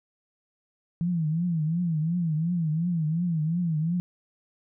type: tone with vibrato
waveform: sine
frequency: 164.81 Hz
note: E3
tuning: in tune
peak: -23 dBFS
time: 1.01-4 s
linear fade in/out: 0 ms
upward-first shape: triangle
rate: 2.8 Hz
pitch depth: 160 cents each way
effects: none